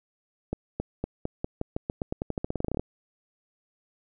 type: accelerating click train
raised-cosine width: 2 ms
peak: -15 dBFS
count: 23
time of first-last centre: 0.53-2.796 s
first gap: 270 ms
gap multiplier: 0.89
effects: none